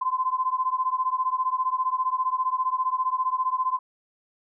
sine beating tone pair, 1023 / 1038 Hz, C6 / C6, -39 / -14 cents, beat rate 15 Hz, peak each -25 / -26 dBFS, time 0.01-3.79 s, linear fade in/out 10 ms, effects none

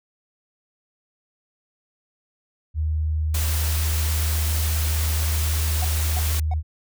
sine tone, 77.78 Hz, D#2, in tune, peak -20 dBFS, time 2.74-6.63 s, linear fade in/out 50 ms
white noise, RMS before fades -29 dBFS, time 3.34-6.4 s, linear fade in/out 5 ms
triangle tone bursts, 740 Hz, F#5, in tune, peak -27 dBFS, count 3, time 5.82-6.538 s, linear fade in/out 2 ms, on 26 ms, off 320 ms
effects none

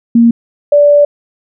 sine tone pair in turn, 233.1 / 582 Hz, A#3 / D5, 0 / -16 cents, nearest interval octave + major third, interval 1584 cents, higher second, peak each -3 dBFS, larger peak neither, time 0.15-0.31 / 0.72-1.05 s, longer second, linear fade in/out 5 ms, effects none

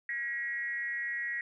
sine tone with frequency modulation, 1908 Hz, A#6, 40 cents sharp, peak -32 dBFS, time 0.09-1.41 s, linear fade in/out 2 ms, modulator 251 Hz, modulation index 0.59, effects 12-bit

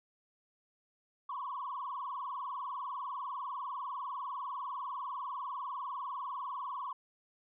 sine tone with vibrato, 1058 Hz, C6, 19 cents sharp, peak -36 dBFS, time 1.29-6.93 s, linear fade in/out 5 ms, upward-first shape triangle, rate 20 Hz, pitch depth 190 cents each way, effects tanh soft clip ceiling -32 dBFS

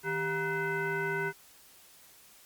sine tone with frequency modulation, 948 Hz, A#5, 29 cents sharp, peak -29 dBFS, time 0.03-1.33 s, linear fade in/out 50 ms, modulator 553 Hz, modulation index 1.8, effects white hiss -57 dBFS RMS until 2.45 s + Opus 48 kbps

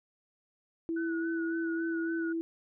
sine tone, 330.2 Hz, E4, 3 cents sharp, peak -30 dBFS, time 0.89-2.41 s, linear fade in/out 0 ms
sine tone with vibrato, 1480 Hz, F#6, in tune, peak -38 dBFS, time 0.96-2.33 s, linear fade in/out 10 ms, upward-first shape sine, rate 3.6 Hz, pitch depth 44 cents each way
effects none

